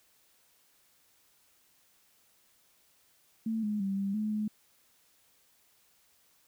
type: tone with pitch steps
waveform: sine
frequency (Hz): 223.1 / 210.1 / 195.2 / 197.3 / 213.8 / 212.6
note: A3 / G#3 / G3 / G3 / A3 / G#3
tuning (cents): +24 / +20 / -7 / +11 / -49 / +41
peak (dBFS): -29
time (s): 3.46-4.48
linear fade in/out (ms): 5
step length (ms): 170
effects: white hiss -67 dBFS RMS until 6.47 s